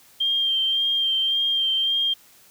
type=tone with vibrato; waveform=sine; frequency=3176 Hz; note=G7; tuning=22 cents sharp; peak=-19 dBFS; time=0.2-2.14 s; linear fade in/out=10 ms; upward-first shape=sine; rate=1.8 Hz; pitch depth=23 cents each way; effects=white hiss -53 dBFS RMS until 2.5 s